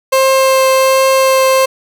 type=tone with vibrato; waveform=30% pulse; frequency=529 Hz; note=C5; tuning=19 cents sharp; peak=-5 dBFS; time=0.12-1.66 s; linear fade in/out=10 ms; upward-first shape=triangle; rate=1.3 Hz; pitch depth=9 cents each way; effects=none